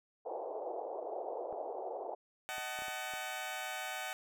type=band-pass noise; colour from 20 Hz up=white; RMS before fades=-41 dBFS; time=0.25-2.15 s; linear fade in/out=10 ms; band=380 to 810 Hz; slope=48 dB/octave
type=clicks; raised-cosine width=1 ms; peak=-37 dBFS; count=6; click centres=1.527 / 2.582 / 2.789 / 2.821 / 2.883 / 3.137 s
type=chord; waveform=15% pulse; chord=D# diminished; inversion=none; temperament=equal with one note detuned; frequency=622.3 / 752.9 / 880 Hz; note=D#5 / F#5 / A5; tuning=0 / +30 / 0 cents; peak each=-39 / -34 / -40 dBFS; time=2.49-4.13 s; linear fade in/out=0 ms
effects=none